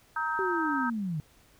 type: chord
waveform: sine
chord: Eb major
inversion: second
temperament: equal with one note detuned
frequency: 932.3 / 1277.3 / 1568 Hz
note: Bb5 / Eb6 / G6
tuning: 0 / +45 / 0 cents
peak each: -32 dBFS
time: 0.16-0.9 s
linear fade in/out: 5 ms
type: linear sweep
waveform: sine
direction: down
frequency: 390.3 to 145.4 Hz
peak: -29 dBFS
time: 0.39-1.2 s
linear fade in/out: 0 ms
effects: pink hiss -61 dBFS RMS until 1.59 s